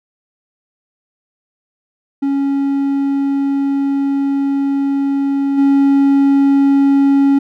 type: tone with level steps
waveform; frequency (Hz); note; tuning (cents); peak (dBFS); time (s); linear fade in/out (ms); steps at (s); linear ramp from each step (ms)
triangle; 277.2; C#4; 0; -11 / -6; 2.22-7.39; 10; 5.57; 20
effects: none